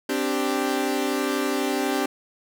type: chord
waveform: sawtooth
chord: C suspended second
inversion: none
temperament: equal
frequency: 261.6 / 293.7 / 392 Hz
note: C4 / D4 / G4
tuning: 0 / 0 / 0 cents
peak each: -23 dBFS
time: 0.09-2.06 s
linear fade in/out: 5 ms
effects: none